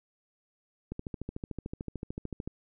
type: click train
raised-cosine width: 3 ms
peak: -23 dBFS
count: 22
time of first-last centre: 0.92-2.476 s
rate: 13.5 Hz
effects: none